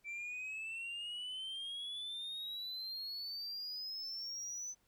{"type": "exponential sweep", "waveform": "sine", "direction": "up", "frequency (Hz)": [2326, 6080], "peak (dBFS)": -38, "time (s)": [0.04, 4.75], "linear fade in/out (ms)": 50, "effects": ["tanh soft clip ceiling -40 dBFS", "pink hiss -75 dBFS RMS until 4.87 s"]}